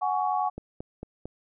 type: chord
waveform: sine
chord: F# suspended second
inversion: none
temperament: equal with one note detuned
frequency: 740 / 830.6 / 1121 Hz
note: F#5 / G#5 / C#6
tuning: 0 / 0 / +19 cents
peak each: -27 / -28 / -30 dBFS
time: 0.01-0.5 s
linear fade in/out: 20 ms
type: click train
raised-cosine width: 2 ms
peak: -23 dBFS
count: 4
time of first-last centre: 0.58-1.256 s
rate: 4.44 Hz
effects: none